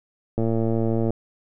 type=click train; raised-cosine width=2 ms; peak=-11 dBFS; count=83; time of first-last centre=0.38-1.106 s; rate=113 Hz; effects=none